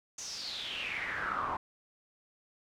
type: noise with band-pass filter sweep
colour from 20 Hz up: brown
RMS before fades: -37 dBFS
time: 0.18-1.57 s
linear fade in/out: 5 ms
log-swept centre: 6500 to 960 Hz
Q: 6.7
effects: none